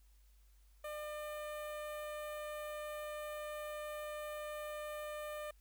sawtooth tone with notch filter, 601 Hz, D5, 40 cents sharp, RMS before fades -44 dBFS, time 0.84-5.51 s, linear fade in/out 5 ms, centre 5200 Hz, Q 0.79, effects added 50 Hz sine -62 dBFS peak until 5.6 s + white hiss -75 dBFS RMS until 5.6 s

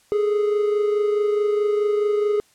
triangle tone pair together, 415.3 / 440 Hz, G#4 / A4, 0 / 0 cents, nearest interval minor second, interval 100 cents, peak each -16 / -26 dBFS, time 0.12-2.4 s, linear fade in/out 0 ms, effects white hiss -58 dBFS RMS until 2.54 s + low-pass 10000 Hz 12 dB/octave

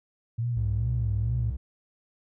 sine tone with vibrato, 111.4 Hz, A2, 22 cents sharp, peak -25 dBFS, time 0.38-1.51 s, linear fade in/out 10 ms, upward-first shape sine, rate 2.3 Hz, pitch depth 140 cents each way
triangle tone, 64.6 Hz, C2, 21 cents flat, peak -27 dBFS, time 0.56-1.57 s, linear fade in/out 10 ms
effects none

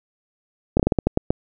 slowing click train, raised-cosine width 2 ms, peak -3 dBFS, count 9, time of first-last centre 0.77-1.305 s, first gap 26 ms, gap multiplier 1.26, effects none

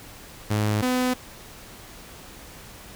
sawtooth tone pair in turn, 105.8 / 252.3 Hz, G#2 / B3, +33 / +37 cents, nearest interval octave + minor third, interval 1504 cents, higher second, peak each -17 dBFS, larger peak neither, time 0.5-0.82 / 0.82-1.14 s, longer neither, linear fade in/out 10 ms, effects pink hiss -44 dBFS RMS until 2.95 s

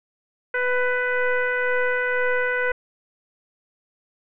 sine tone with frequency modulation, 995 Hz, B5, 13 cents sharp, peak -19 dBFS, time 0.54-2.72 s, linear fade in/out 5 ms, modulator 498 Hz, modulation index 2, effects none

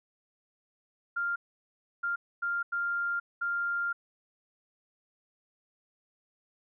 sine tone bursts at uneven times, 1396.9 Hz, F6, in tune, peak -28 dBFS, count 5, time 1.16-1.36 / 2.03-2.16 / 2.42-2.63 / 2.72-3.2 / 3.41-3.93 s, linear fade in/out 10 ms, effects none

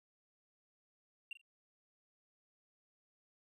triangle tone with echo, 2761 Hz, F7, 20 cents flat, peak -39 dBFS, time 1.31-1.33 s, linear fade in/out 2 ms, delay 42 ms, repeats 2, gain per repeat -13 dB, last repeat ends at 1.414 s, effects tanh soft clip ceiling -36 dBFS + resampled to 32000 Hz

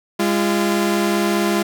sawtooth tone pair together, 204.1 / 343.3 Hz, G#3 / F4, -30 / -30 cents, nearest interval major sixth, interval 900 cents, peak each -15 dBFS, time 0.19-1.63 s, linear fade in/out 10 ms, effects none

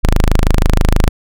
sawtooth tone, 26.24 Hz, G#0, 19 cents sharp, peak -4 dBFS, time 0.03-1.09 s, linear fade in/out 10 ms, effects none

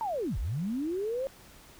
sine linear two-way sweep, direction down then up, 932.3 to 36.71 to 549 Hz, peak -29 dBFS, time 0.01-1.27 s, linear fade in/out 0 ms, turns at 0.38 s, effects pink hiss -54 dBFS RMS until 1.79 s

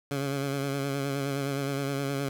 15% pulse tone with vibrato, 139 Hz, C#3, 5 cents sharp, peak -22 dBFS, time 0.11-2.29 s, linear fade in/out 2 ms, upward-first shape sine, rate 9.6 Hz, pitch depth 37 cents each way, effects none

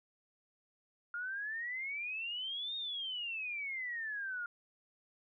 sine exponential two-way sweep, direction up then down, 1403 to 3729 to 1403 Hz, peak -37 dBFS, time 1.14-4.46 s, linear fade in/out 2 ms, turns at 2.76 s, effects none

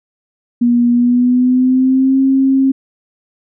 sine tone with pitch glide, 240 to 267.8 Hz, B3 to C4, -49 to +40 cents, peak -8 dBFS, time 0.61-2.72 s, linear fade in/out 10 ms, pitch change +189 cents, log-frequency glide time 0.91-2.19 s, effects none

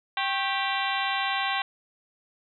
harmonic tone with a mistuned harmonic, 392 Hz, G4, in tune, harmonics 2 / 3 / 4 / 5 / 6 / 7 / 8 / 9 / 10, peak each -30 / -32 / -33 / -34 / -35 / -35 / -36 / -37 / -37 dBFS, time 0.17-1.62 s, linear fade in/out 2 ms, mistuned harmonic 3, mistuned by -130 cents, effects none

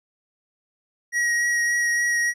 square tone with vibrato, 1900 Hz, A#6, 33 cents sharp, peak -20 dBFS, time 1.12-2.34 s, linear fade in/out 50 ms, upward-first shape triangle, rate 3.5 Hz, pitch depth 14 cents each way, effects low-pass 9000 Hz 12 dB/octave

